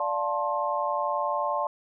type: chord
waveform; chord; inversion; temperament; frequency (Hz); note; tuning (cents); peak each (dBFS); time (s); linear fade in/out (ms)
sine; D minor seventh; none; equal with one note detuned; 587.3 / 698.5 / 880 / 1060.5; D5 / F5 / A5 / C6; 0 / 0 / 0 / +23; -30 / -33 / -30 / -29; 0-1.67; 2
effects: none